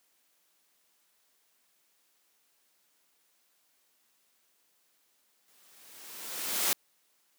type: noise with exponential growth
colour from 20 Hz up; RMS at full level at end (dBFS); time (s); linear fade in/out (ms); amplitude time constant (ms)
white; -26; 5.48-6.73; 1; 270
effects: white hiss -71 dBFS RMS until 7.38 s + high-pass 200 Hz 12 dB/octave